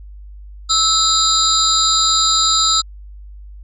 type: tone cluster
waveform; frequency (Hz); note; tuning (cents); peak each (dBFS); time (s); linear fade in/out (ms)
sine; 1309 / 3795 / 4094 / 4807 / 7250; E6 / A#7 / C8 / D8 / A#8; -13 / +30 / -38 / +39 / -49; -18; 0.69-2.82; 20
effects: tanh soft clip ceiling -1 dBFS + added 50 Hz sine -33 dBFS peak until 3.63 s